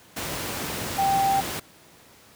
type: tone in noise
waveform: sine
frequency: 784 Hz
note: G5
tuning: in tune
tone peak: -19 dBFS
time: 0.98-1.41 s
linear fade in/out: 10 ms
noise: pink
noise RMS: -30 dBFS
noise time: 0.16-1.6 s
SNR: +8 dB
effects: pink hiss -52 dBFS RMS until 2.35 s + high-pass 100 Hz 12 dB/octave